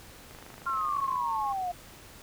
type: click train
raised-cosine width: 0.5 ms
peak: -32 dBFS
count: 23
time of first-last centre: 0.31-1.159 s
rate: 25.9 Hz
type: tone with pitch glide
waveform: sine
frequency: 1069 to 1090.2 Hz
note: C6 to C#6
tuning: +37 to -29 cents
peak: -31 dBFS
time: 0.66-1.53 s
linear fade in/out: 10 ms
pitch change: +34 cents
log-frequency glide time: 0.82-0.89 s
type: exponential sweep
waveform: sine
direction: down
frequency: 1396.9 to 698.5 Hz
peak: -29 dBFS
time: 0.66-1.72 s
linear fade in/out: 10 ms
effects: pink hiss -50 dBFS RMS until 2.22 s